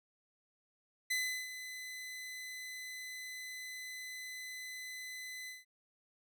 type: tone with ADSR envelope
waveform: sawtooth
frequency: 2016 Hz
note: B6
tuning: 35 cents sharp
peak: -28 dBFS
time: 1.1-5.65 s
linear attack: 11 ms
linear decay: 360 ms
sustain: -12 dB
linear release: 170 ms
effects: none